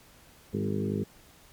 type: harmonic tone with a mistuned harmonic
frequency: 51.3 Hz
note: G#1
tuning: 21 cents flat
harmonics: 2 / 3 / 4 / 5 / 6 / 7 / 8 / 9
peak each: -34 / -37 / -31 / -37 / -41 / -37 / -35 / -41 dBFS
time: 0.53-1.04 s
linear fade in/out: 10 ms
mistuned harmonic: 4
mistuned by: -42 cents
effects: pink hiss -56 dBFS RMS until 1.52 s + MP3 96 kbps